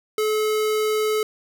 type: tone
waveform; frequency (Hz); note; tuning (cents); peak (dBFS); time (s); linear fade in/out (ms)
square; 430; A4; -40; -20; 0.18-1.23; 2
effects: none